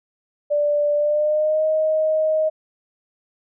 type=tone with pitch glide; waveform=sine; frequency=587.3 to 625.8 Hz; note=D5 to D#5; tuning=0 to +10 cents; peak=-16 dBFS; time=0.5-2.5 s; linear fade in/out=20 ms; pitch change=+110 cents; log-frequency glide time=0.95-1.65 s; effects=none